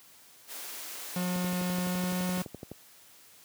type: high-pass noise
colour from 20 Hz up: white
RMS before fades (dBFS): -41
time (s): 0.47-2.46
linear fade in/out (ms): 50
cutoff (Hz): 270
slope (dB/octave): 24
type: tone with pitch glide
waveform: 45% pulse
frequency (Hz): 180 to 181.78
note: F#3 to F#3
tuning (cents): -47 to -30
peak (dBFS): -29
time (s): 1.16-2.42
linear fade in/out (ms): 2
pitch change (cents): +17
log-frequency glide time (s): 1.63-2.26
type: click train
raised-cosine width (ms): 2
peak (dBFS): -26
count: 17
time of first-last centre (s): 1.36-2.716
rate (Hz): 11.8
effects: white hiss -56 dBFS RMS until 3.44 s + high-pass 80 Hz 12 dB/octave